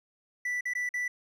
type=tone with dropouts; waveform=triangle; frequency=1972 Hz; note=B6; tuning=3 cents flat; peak=-27 dBFS; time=0.45-1.08 s; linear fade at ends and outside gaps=5 ms; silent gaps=0.609-0.654 / 0.736-0.751 / 0.891-0.939 s; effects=none